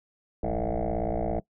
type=tone with frequency modulation; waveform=sine; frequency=324.3 Hz; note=E4; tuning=28 cents flat; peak=-24 dBFS; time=0.43-1.4 s; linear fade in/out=5 ms; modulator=57.6 Hz; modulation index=7.1; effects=noise-tail reverb RT60 0.1 s tail -21 dB re dry + tanh soft clip ceiling -22 dBFS